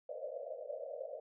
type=band-pass noise; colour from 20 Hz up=white; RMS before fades=-44 dBFS; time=0.09-1.2 s; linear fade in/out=5 ms; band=490 to 640 Hz; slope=96 dB/octave; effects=none